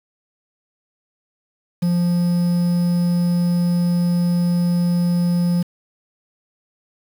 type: tone with quantisation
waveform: triangle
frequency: 174.61 Hz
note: F3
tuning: in tune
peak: -13 dBFS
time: 1.82-5.63 s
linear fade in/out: 10 ms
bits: 6
effects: none